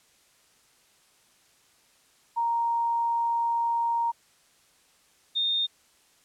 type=tone pair in turn; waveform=sine; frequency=932.3 / 3655 Hz; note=A#5 / A#7; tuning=0 / -35 cents; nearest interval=2 octaves; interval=2365 cents; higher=second; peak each=-23 dBFS; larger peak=neither; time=2.36-4.12 / 5.35-5.67 s; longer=first; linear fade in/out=20 ms; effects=white hiss -62 dBFS RMS until 6.24 s + low-pass 10000 Hz 12 dB/octave